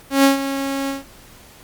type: tone with ADSR envelope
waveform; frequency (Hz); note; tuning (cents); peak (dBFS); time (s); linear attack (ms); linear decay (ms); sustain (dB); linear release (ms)
sawtooth; 273.9; C#4; -21; -5; 0.1-1.04; 140; 130; -12; 150
effects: pink hiss -45 dBFS RMS until 1.63 s + Opus 48 kbps